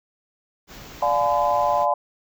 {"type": "band-stop noise", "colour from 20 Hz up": "pink", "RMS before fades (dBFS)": -41, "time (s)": [0.67, 1.87], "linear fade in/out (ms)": 50, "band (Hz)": [7500, 13000], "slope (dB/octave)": 96}
{"type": "chord", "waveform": "sine", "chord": "D diminished seventh", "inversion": "none", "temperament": "just", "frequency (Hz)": [587.3, 704.8, 845.8, 1014.9], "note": ["D5", "F5", "Ab5", "Cb6"], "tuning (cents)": [0, 16, 31, 47], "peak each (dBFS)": -23, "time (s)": [1.02, 1.94], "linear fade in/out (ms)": 5}
{"effects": []}